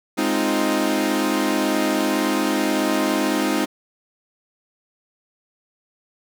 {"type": "chord", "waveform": "sawtooth", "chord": "F minor seventh", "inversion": "first", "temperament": "equal", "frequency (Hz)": [207.7, 261.6, 311.1, 349.2], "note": ["Ab3", "C4", "Eb4", "F4"], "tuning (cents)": [0, 0, 0, 0], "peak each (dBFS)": [-22, -20, -18, -23], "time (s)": [0.17, 3.66], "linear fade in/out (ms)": 20, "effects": []}